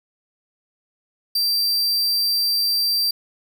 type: tone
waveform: 45% pulse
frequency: 4699 Hz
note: D8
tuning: in tune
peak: -17 dBFS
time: 1.35-3.11 s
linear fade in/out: 5 ms
effects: none